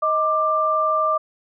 sine tone pair together, 628 / 1184.4 Hz, D#5 / D6, +16 / +14 cents, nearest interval major seventh, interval 1098 cents, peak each -22 / -18 dBFS, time 0.02-1.18 s, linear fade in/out 10 ms, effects none

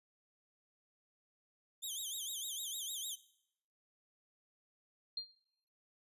15% pulse tone with vibrato, 3432 Hz, A7, 44 cents flat, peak -33 dBFS, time 1.82-3.16 s, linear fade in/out 20 ms, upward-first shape sine, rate 6.6 Hz, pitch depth 190 cents each way
sine tone with exponential decay, 4200 Hz, C8, 6 cents sharp, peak -34 dBFS, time 5.17-5.33 s, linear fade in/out 5 ms, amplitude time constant 33 ms
effects noise-tail reverb RT60 0.7 s tail -17 dB re dry + resampled to 32000 Hz

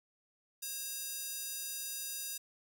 square tone with high-pass filter, 541 Hz, C#5, 42 cents flat, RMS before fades -41 dBFS, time 0.62-2.38 s, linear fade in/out 10 ms, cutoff 6500 Hz, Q 1, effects none

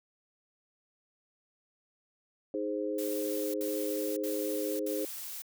sine chord, Ab major, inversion second, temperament equal, 311.1 / 415.3 / 523.3 Hz, Eb4 / Ab4 / C5, 0 / 0 / 0 cents, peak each -35 dBFS, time 2.54-5.05 s, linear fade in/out 2 ms
blue noise bursts, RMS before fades -41 dBFS, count 4, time 2.98-5.421 s, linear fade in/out 5 ms, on 560 ms, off 67 ms
effects none

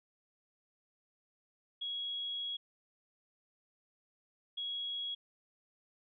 sine tone bursts at uneven times, 3322 Hz, G#7, in tune, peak -36 dBFS, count 2, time 1.81-2.57 / 4.57-5.15 s, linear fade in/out 10 ms, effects none

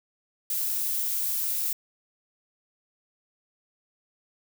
violet noise, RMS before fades -28 dBFS, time 0.5-1.73 s, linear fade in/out 2 ms, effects none

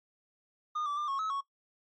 triangle tone with pitch steps, 1220 / 1160 / 1194 / 1096 / 1289 / 1109 Hz, D#6 / D6 / D6 / C#6 / E6 / C#6, -34 / -22 / +28 / -20 / -39 / 0 cents, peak -29 dBFS, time 0.75-1.41 s, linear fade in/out 10 ms, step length 110 ms, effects noise-tail reverb RT60 0.1 s tail -20 dB re dry + MP3 32 kbps

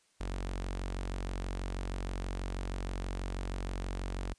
sawtooth tone with notch filter, 46.25 Hz, F#1, in tune, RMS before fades -37 dBFS, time 0.2-4.34 s, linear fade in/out 10 ms, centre 130 Hz, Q 1.5, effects white hiss -70 dBFS RMS until 4.38 s + resampled to 22050 Hz

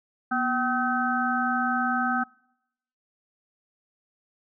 harmonic tone with a mistuned harmonic, 255.6 Hz, C4, 40 cents flat, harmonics 1 / 3 / 5 / 6, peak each -28 / -28 / -28 / -28 dBFS, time 0.31-2.24 s, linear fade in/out 10 ms, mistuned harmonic 1, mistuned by -89 cents, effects noise-tail reverb RT60 0.8 s tail -26 dB re dry

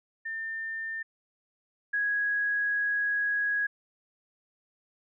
sine tone pair in turn, 1800 / 1660.4 Hz, A6 / G#6, +39 / -1 cents, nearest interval minor second, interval 140 cents, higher first, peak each -32 / -25 dBFS, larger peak second, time 0.25-1.03 / 1.93-3.67 s, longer second, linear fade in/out 10 ms, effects none

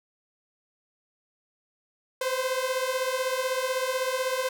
sawtooth beating tone pair, 509 / 525 Hz, C5 / C5, -48 / +6 cents, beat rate 16 Hz, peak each -25 dBFS, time 2.21-4.49 s, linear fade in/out 5 ms, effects none

